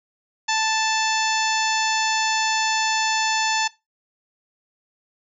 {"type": "harmonic tone", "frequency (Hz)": 880, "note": "A5", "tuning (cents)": 0, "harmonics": [1, 2, 3, 4, 5, 6, 7, 8], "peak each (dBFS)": [-23, -26, -28, -29, -30, -31, -31, -32], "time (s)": [0.48, 3.68], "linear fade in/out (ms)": 10, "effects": ["noise-tail reverb RT60 0.2 s tail -18 dB re dry"]}